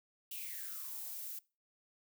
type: noise with high-pass filter sweep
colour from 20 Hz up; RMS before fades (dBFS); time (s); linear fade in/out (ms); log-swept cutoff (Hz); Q
violet; -44; 0.31-1.39; 5; 2900 to 410; 9.5
effects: noise-tail reverb RT60 0.3 s tail -22 dB re dry